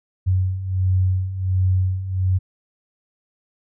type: beating tone pair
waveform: sine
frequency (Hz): 92.1 / 93.5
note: F#2 / F#2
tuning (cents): -7 / +19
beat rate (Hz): 1.4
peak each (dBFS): -23 / -18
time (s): 0.26-2.39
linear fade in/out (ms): 20
effects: none